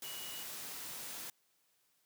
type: tone in noise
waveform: sine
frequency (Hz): 2919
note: F#7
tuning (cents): -24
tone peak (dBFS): -48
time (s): 0.04-0.43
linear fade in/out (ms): 2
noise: white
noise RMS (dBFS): -45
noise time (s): 0.02-1.3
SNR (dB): -6
effects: white hiss -75 dBFS RMS until 2.05 s + high-pass 100 Hz 12 dB/octave